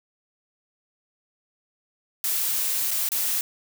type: noise with dropouts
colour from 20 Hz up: blue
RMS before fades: -25 dBFS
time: 2.24-3.41 s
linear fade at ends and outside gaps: 1 ms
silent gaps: 2.908-2.913 / 3.089-3.118 s
effects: none